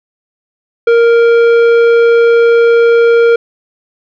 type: tone with tanh clipping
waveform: sine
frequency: 466.2 Hz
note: A#4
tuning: in tune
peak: -6 dBFS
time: 0.87-3.36 s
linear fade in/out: 5 ms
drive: 11 dB
effects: none